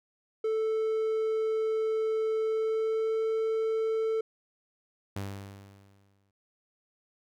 triangle tone with pitch glide, 440 to 443.8 Hz, A4 to A4, 0 to +15 cents, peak -24 dBFS, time 0.44-4.21 s, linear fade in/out 5 ms, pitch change +15 cents, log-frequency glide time 2.39-3.21 s
sawtooth tone with exponential decay, 98.9 Hz, G2, 16 cents sharp, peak -28 dBFS, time 5.16-6.31 s, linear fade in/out 5 ms, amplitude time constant 250 ms
effects none

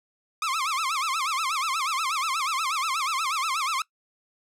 sawtooth tone with vibrato, 1178 Hz, D6, 5 cents sharp, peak -21 dBFS, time 0.42-3.82 s, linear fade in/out 2 ms, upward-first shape sine, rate 8.3 Hz, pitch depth 220 cents each way, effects noise-tail reverb RT60 0.1 s tail -21 dB re dry + low-pass 10000 Hz 12 dB/octave

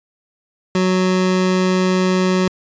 25% pulse tone, 185 Hz, F#3, in tune, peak -10 dBFS, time 0.75-2.48 s, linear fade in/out 2 ms, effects resampled to 16000 Hz

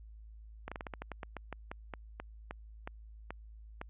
slowing click train, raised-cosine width 0.5 ms, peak -25 dBFS, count 18, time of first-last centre 0.68-3.814 s, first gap 36 ms, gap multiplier 1.18, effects added 54 Hz sine -49 dBFS peak until 3.89 s + resampled to 8000 Hz

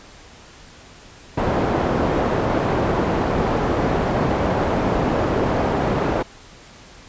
white low-pass noise, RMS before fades -20 dBFS, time 1.37-6.23 s, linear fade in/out 10 ms, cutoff 670 Hz, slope 12 dB/octave, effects pink hiss -44 dBFS RMS until 7.08 s + resampled to 16000 Hz

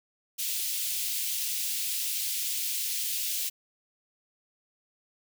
white high-pass noise, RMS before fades -31 dBFS, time 0.38-3.5 s, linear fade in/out 20 ms, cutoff 2600 Hz, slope 24 dB/octave, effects none

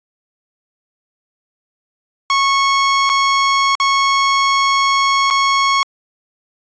sawtooth tone with dropouts, 1100 Hz, C#6, 14 cents flat, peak -8 dBFS, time 2.3-5.83 s, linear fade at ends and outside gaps 1 ms, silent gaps 3.093-3.098 / 3.752-3.8 / 5.302-5.308 s, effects resampled to 16000 Hz

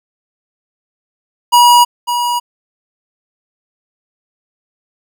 square tone with echo, 964 Hz, B5, 42 cents flat, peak -5 dBFS, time 1.52-1.85 s, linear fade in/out 20 ms, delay 550 ms, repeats 1, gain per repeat -9 dB, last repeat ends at 2.4 s, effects none

